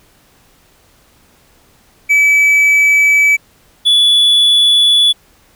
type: tone pair in turn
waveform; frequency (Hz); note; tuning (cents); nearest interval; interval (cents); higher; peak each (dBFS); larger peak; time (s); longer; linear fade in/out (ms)
triangle; 2296 / 3432; D7 / A7; -40 / -44; perfect fifth; 696; second; -5; neither; 2.09-3.37 / 3.85-5.13; neither; 20
effects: pink hiss -50 dBFS RMS until 5.55 s